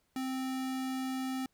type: tone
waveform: square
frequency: 261.4 Hz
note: C4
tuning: 1 cent flat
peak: -34 dBFS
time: 0.16-1.46 s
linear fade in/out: 2 ms
effects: pink hiss -75 dBFS RMS until 1.53 s